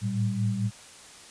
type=tone cluster; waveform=sine; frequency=108.6 / 113.1 / 194.8 Hz; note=A2 / A2 / G3; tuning=-22 / +48 / -11 cents; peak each=-31 / -27 / -29 dBFS; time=0.01-0.71 s; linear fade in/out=50 ms; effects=white hiss -48 dBFS RMS until 1.3 s + resampled to 22050 Hz